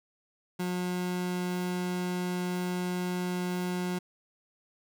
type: tone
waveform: 30% pulse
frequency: 179.9 Hz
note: F#3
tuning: 48 cents flat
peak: -27 dBFS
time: 0.59-3.99 s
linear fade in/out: 10 ms
effects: none